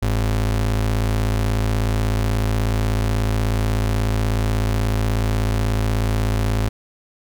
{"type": "ring-modulated tone", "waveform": "square", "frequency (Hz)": 77.6, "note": "D#2", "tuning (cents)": -4, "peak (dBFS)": -15, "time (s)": [0.02, 6.69], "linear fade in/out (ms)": 10, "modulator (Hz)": 28.2, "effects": []}